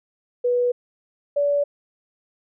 sine tone pair in turn, 489.4 / 574.6 Hz, B4 / D5, -16 / -38 cents, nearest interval minor third, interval 278 cents, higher second, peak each -17 dBFS, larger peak neither, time 0.44-0.72 / 1.36-1.64 s, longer neither, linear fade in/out 10 ms, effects none

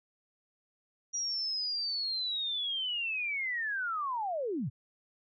sine linear sweep, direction down, 5770 to 94.9 Hz, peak -31 dBFS, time 1.13-4.7 s, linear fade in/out 20 ms, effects none

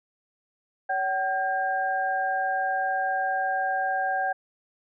sine tone cluster, 563 / 761 / 1606 Hz, C#5 / F#5 / G6, +27 / +48 / +41 cents, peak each -34 / -25 / -29 dBFS, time 0.89-4.33 s, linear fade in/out 10 ms, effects none

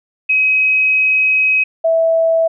sine tone pair in turn, 2538 / 655.4 Hz, D#7 / E5, +34 / -10 cents, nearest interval octave + major seventh, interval 2344 cents, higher first, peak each -10 dBFS, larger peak neither, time 0.29-1.64 / 1.84-2.48 s, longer first, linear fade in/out 10 ms, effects none

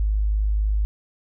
sine tone, 51.91 Hz, G#1, in tune, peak -18 dBFS, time 0-0.85 s, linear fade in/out 0 ms, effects none

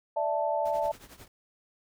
sine chord, D suspended second, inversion none, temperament equal, 587.3 / 659.3 / 880 Hz, D5 / E5 / A5, 0 / 0 / 0 cents, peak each -30 dBFS, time 0.16-0.92 s, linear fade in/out 10 ms
pink noise with tremolo, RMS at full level -47 dBFS, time 0.65-1.28 s, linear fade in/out 5 ms, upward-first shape triangle, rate 11 Hz, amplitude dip 85%
effects none

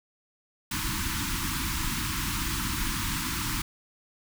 pink band-stop noise, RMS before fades -30 dBFS, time 0.71-3.62 s, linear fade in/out 5 ms, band 340 to 900 Hz, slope 96 dB/octave, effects none

